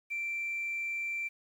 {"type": "tone", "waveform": "sine", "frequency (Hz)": 2349, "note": "D7", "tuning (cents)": 0, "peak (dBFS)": -31, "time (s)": [0.1, 1.29], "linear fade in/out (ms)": 20, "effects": ["tanh soft clip ceiling -29 dBFS", "10-bit"]}